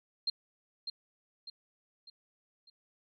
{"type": "tone with echo", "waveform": "sine", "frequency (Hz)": 4186, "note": "C8", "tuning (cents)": 0, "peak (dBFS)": -28, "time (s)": [0.27, 0.3], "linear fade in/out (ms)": 5, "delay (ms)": 600, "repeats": 4, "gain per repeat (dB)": -7, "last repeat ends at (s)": 2.7, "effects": []}